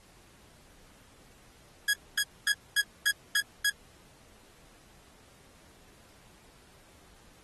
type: tone bursts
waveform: sawtooth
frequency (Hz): 1661.2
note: G#6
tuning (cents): 0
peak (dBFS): -20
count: 7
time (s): 1.88-3.698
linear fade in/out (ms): 5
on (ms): 54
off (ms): 240
effects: pink hiss -59 dBFS RMS until 7.43 s + AAC 32 kbps